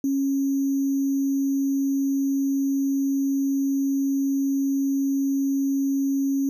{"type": "tone with sample-and-hold", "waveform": "sine", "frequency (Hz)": 274.7, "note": "C#4", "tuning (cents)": -16, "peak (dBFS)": -20, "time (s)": [0.04, 6.49], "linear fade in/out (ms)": 2, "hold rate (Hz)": 6300, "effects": []}